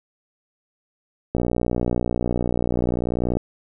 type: click train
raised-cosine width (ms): 2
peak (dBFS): -9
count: 123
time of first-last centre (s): 1.35-3.37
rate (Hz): 60.4
effects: none